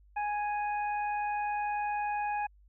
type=harmonic tone; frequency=830.6 Hz; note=G#5; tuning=in tune; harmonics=1 / 2 / 3; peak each=-30 / -41 / -42 dBFS; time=0.16-2.47 s; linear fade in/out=10 ms; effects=added 50 Hz sine -57 dBFS peak until 2.68 s